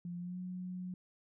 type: tone with pitch glide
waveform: sine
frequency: 174.61 to 182.13 Hz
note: F3 to F#3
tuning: 0 to -27 cents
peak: -39 dBFS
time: 0.05-0.94 s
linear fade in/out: 2 ms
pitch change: +73 cents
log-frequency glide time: 0.18-0.38 s
effects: none